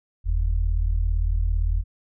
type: tone pair together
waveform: sine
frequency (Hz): 42.44 / 80.2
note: F1 / E2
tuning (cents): -49 / -47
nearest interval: major seventh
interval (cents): 1102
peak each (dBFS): -20 / -25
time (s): 0.24-1.84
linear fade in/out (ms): 50
effects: none